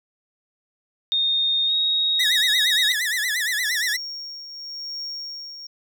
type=tone with pitch glide; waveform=sine; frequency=3680 to 3766 Hz; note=A#7 to A#7; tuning=-23 to +17 cents; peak=-18 dBFS; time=1.12-2.92 s; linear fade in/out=0 ms; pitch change=+40 cents; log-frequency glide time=1.66-1.73 s
type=tone with vibrato; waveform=sawtooth; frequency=1842 Hz; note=A#6; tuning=21 cents flat; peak=-18 dBFS; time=2.19-3.97 s; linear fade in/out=10 ms; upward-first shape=sine; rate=8.6 Hz; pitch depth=170 cents each way
type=tone with tremolo; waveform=triangle; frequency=5550 Hz; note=F8; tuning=12 cents flat; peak=-27 dBFS; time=3.65-5.67 s; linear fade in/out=5 ms; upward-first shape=triangle; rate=0.91 Hz; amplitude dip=60%
effects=none